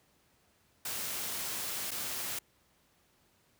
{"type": "noise with dropouts", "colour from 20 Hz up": "white", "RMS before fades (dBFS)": -37, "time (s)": [0.85, 2.39], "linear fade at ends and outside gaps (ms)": 5, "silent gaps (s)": [1.909, 1.914], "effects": ["pink hiss -69 dBFS RMS until 3.59 s", "high-pass 60 Hz 12 dB/octave"]}